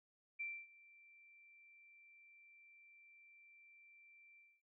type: tone with ADSR envelope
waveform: sine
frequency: 2349 Hz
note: D7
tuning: in tune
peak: -40 dBFS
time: 0.39-4.62 s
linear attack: 16 ms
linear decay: 260 ms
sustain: -22 dB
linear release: 240 ms
effects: none